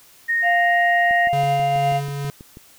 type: tone with pitch glide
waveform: sine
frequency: 1856 to 1870 Hz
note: A#6 to A#6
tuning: -8 to +5 cents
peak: -17 dBFS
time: 0.28-1.29 s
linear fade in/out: 20 ms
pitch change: +13 cents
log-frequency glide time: 0.47-0.77 s
type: harmonic tone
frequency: 698.5 Hz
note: F5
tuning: in tune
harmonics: 1 / 3 / 4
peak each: -17 / -35 / -35 dBFS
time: 0.42-2.01 s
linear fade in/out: 50 ms
type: click train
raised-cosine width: 3 ms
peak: -26 dBFS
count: 10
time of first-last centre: 1.11-2.571 s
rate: 6.16 Hz
type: tone with tremolo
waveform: square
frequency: 141.4 Hz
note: C#3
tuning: 35 cents sharp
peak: -23 dBFS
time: 1.33-2.3 s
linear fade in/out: 0 ms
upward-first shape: sine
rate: 2.2 Hz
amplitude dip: 30%
effects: white hiss -50 dBFS RMS until 2.78 s